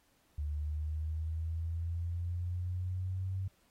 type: linear sweep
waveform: sine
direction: up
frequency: 73.42 to 95.6 Hz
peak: -33 dBFS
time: 0.38-3.48 s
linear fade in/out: 5 ms
effects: pink hiss -71 dBFS RMS until 3.7 s + AAC 48 kbps